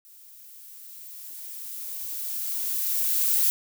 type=noise with level ramp; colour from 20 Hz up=violet; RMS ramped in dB=-51 to -21 dBFS; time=0.05-3.5 s; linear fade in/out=0 ms; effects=none